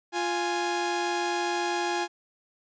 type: tone pair together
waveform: sawtooth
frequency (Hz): 349.2 / 830.6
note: F4 / G#5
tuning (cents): 0 / 0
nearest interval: octave + minor third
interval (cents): 1500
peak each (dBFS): -25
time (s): 0.12-2.08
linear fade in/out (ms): 50
effects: resampled to 16000 Hz